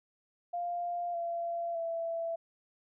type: tone with pitch steps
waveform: sine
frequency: 698.5 / 682.2 / 666.2 Hz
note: F5 / F5 / E5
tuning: 0 / -41 / +18 cents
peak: -32 dBFS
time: 0.53-2.36 s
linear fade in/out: 10 ms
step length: 610 ms
effects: none